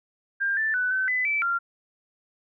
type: tone with pitch steps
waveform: sine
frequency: 1597 / 1765 / 1494 / 1528 / 2007 / 2317 / 1385 Hz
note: G6 / A6 / F#6 / G6 / B6 / D7 / F6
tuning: +32 / +5 / +16 / -45 / +27 / -24 / -15 cents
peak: -22 dBFS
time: 0.4-1.59 s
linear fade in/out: 20 ms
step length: 170 ms
effects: none